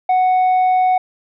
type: tone with tanh clipping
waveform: sine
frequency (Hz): 740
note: F#5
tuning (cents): 0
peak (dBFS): -12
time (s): 0.09-0.98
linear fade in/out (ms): 5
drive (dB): 3
effects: none